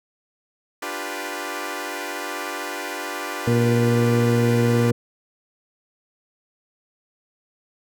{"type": "chord", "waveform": "10% pulse", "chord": "G dominant seventh", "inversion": "second", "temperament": "equal", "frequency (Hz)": [293.7, 349.2, 392, 493.9], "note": ["D4", "F4", "G4", "B4"], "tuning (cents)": [0, 0, 0, 0], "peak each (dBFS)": -25, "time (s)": [0.82, 4.91], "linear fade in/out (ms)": 5}
{"type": "harmonic tone", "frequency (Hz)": 118.6, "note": "A#2", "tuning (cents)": 30, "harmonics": [1, 2, 3, 4], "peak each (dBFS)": [-19, -21, -27, -22], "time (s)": [3.47, 4.92], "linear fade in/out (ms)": 5}
{"effects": []}